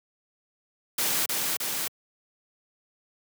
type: noise with echo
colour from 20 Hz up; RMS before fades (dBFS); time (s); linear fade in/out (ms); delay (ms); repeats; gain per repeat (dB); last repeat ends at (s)
white; -26; 0.98-1.26; 5; 310; 2; -2; 1.88
effects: high-pass 150 Hz 12 dB/octave